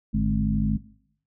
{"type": "harmonic tone with a mistuned harmonic", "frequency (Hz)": 52.8, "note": "G#1", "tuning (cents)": 29, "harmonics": [1, 2, 3, 4, 5], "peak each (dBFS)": [-26, -31, -28, -23, -33], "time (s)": [0.13, 0.78], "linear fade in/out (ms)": 20, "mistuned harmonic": 3, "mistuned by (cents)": -95, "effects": ["noise-tail reverb RT60 0.7 s tail -20 dB re dry"]}